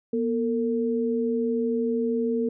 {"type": "tone pair together", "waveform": "sine", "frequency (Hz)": [240, 453.1], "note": ["B3", "A#4"], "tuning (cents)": [-49, -49], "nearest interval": "major seventh", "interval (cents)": 1100, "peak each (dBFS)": -25, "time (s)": [0.13, 2.49], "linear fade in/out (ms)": 5, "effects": []}